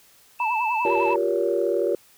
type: tone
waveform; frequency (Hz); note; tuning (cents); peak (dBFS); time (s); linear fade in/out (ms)
sine; 2637; E7; 0; -27; 0.39-1.15; 20
type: tone with vibrato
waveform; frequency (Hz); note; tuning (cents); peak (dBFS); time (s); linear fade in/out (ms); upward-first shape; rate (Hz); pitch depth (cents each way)
sine; 920; A#5; -23; -21; 0.4-1.16; 2; triangle; 10; 150
type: chord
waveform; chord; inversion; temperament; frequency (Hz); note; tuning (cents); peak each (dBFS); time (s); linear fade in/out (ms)
sine; G half-diminished seventh; third; just; 352.8 / 392 / 470.4 / 564.5; F4 / G4 / Bb4 / Db5; +18 / 0 / +16 / +31; -25; 0.85-1.95; 2
effects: tanh soft clip ceiling -10 dBFS + white hiss -55 dBFS RMS until 2.17 s